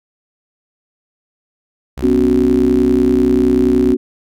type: tone with pitch glide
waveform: sawtooth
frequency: 65.41 to 64.03 Hz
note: C2 to C2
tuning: 0 to -37 cents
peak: -19 dBFS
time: 1.97-3.94 s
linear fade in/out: 10 ms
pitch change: -37 cents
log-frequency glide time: 2.98-3.32 s
type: chord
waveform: sine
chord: B suspended second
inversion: none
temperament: equal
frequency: 246.9 / 277.2 / 370 Hz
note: B3 / C#4 / F#4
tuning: 0 / 0 / 0 cents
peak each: -14 dBFS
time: 2.02-3.97 s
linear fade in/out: 20 ms
effects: none